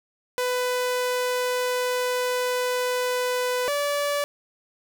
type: tone pair in turn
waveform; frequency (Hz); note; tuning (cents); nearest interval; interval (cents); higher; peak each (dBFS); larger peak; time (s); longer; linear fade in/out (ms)
sawtooth; 498.6 / 577.1; B4 / D5; +16 / -30; minor third; 254; second; -19; neither; 0.38-3.68 / 3.68-4.24; first; 0
effects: none